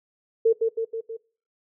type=tone with echo; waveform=sine; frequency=451.9 Hz; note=A4; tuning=46 cents sharp; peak=-14 dBFS; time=0.45-0.53 s; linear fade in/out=10 ms; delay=160 ms; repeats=4; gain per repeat=-4 dB; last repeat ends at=1.17 s; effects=noise-tail reverb RT60 0.4 s tail -21 dB re dry